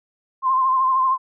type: tone with vibrato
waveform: sine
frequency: 1046.5 Hz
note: C6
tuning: in tune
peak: -15 dBFS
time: 0.42-1.18 s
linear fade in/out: 50 ms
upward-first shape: triangle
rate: 13 Hz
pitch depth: 50 cents each way
effects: none